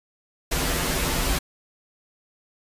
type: noise with comb filter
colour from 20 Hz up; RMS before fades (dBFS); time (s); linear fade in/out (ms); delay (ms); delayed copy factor
pink; -24; 0.51-1.39; 10; 9.5; -0.95
effects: resampled to 32000 Hz